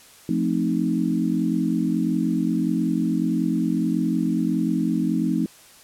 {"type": "chord", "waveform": "sine", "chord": "F dominant seventh", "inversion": "none", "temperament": "equal", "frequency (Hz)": [174.61, 220, 261.6, 311.1], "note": ["F3", "A3", "C4", "Eb4"], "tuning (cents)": [0, 0, 0, 0], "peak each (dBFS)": -25, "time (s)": [0.29, 5.46], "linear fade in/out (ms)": 2, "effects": ["white hiss -49 dBFS RMS until 5.83 s", "low-pass 12000 Hz 12 dB/octave"]}